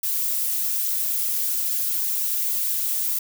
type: noise with flanger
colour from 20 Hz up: violet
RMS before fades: -24 dBFS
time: 0.03-3.19 s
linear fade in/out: 5 ms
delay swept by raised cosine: 1.5 to 5.6 ms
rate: 1.6 Hz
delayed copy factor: +0.5
effects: none